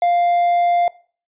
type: tone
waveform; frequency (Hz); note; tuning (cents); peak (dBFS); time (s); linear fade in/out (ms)
triangle; 698.5; F5; 0; -11; 0.02-0.88; 2
effects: noise-tail reverb RT60 0.4 s tail -20 dB re dry + resampled to 8000 Hz